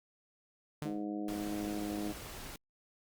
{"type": "tone with exponential decay", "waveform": "sawtooth", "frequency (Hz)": 150, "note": "D3", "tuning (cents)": 37, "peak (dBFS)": -31, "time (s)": [0.82, 1.05], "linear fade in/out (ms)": 0, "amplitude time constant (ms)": 50}
{"type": "harmonic tone", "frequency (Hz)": 103.7, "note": "G#2", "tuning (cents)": -2, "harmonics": [2, 3, 4, 5, 6, 7], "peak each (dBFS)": [-41, -37, -48, -49, -50, -48], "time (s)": [0.84, 2.13], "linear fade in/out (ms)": 20}
{"type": "noise", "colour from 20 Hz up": "pink", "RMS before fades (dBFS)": -46, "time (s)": [1.28, 2.56], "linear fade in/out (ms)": 2}
{"effects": ["Opus 48 kbps"]}